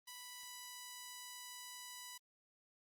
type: tone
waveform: 5% pulse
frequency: 987.8 Hz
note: B5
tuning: in tune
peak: -37 dBFS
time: 0.07-2.18 s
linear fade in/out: 10 ms
effects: Opus 24 kbps